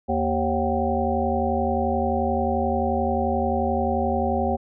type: harmonic tone with a mistuned harmonic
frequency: 77.78 Hz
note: D#2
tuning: in tune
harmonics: 1 / 3 / 5 / 7 / 9 / 10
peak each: -28 / -26 / -29 / -27 / -28 / -27 dBFS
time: 0.08-4.57 s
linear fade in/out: 20 ms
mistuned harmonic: 9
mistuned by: +64 cents
effects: none

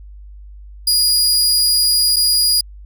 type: tone with dropouts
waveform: sawtooth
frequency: 4884 Hz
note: D#8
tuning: 33 cents flat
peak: -9 dBFS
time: 0.87-2.61 s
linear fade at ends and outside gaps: 5 ms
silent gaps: 2.161-2.165 s
effects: added 50 Hz sine -34 dBFS peak until 2.85 s

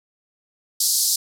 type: band-pass noise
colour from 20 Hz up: pink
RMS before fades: -20 dBFS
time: 0.8-1.16 s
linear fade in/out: 5 ms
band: 4300 to 14000 Hz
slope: 48 dB/octave
effects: none

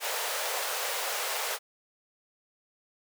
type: high-pass noise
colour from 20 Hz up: pink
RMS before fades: -32 dBFS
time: 0-1.59 s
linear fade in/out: 50 ms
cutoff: 460 Hz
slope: 48 dB/octave
effects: none

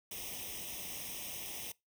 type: noise with comb filter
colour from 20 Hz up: white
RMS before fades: -43 dBFS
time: 0.11-1.72 s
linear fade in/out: 5 ms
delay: 0.34 ms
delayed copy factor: +0.85
effects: noise-tail reverb RT60 0.2 s tail -22 dB re dry

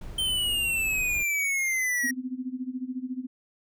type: noise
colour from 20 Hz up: brown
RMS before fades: -39 dBFS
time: 0.01-1.23 s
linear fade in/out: 5 ms
type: exponential sweep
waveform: square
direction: down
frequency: 3128 to 1884 Hz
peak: -25 dBFS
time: 0.18-2.11 s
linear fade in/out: 5 ms
type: tone with tremolo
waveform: sine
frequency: 255.1 Hz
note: C4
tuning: 44 cents flat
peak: -27 dBFS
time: 2.03-3.27 s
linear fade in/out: 20 ms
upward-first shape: sine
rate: 14 Hz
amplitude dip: 85%
effects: none

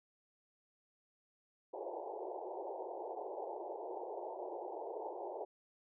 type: band-pass noise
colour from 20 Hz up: pink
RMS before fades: -44 dBFS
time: 1.73-5.45 s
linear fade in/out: 10 ms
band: 350 to 920 Hz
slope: 96 dB/octave
effects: none

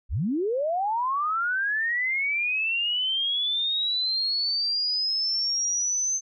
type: linear sweep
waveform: sine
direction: up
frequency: 35.38 to 6260 Hz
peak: -23 dBFS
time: 0.09-6.21 s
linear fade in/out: 50 ms
effects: none

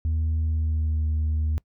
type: tone with pitch glide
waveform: sine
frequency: 79.4 to 77.45 Hz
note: D#2 to D#2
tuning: +36 to -7 cents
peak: -19 dBFS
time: 0.05-1.58 s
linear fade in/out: 0 ms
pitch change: -43 cents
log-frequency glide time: 0.43-1.06 s
effects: noise-tail reverb RT60 0.1 s tail -25 dB re dry + tanh soft clip ceiling -20 dBFS

